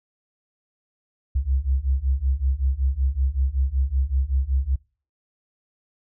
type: beating tone pair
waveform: sine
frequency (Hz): 64.1 / 69.4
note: C2 / C#2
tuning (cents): -35 / +3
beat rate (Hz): 5.3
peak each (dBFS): -23 / -22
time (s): 1.35-4.76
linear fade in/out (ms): 10
effects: noise-tail reverb RT60 0.4 s tail -25 dB re dry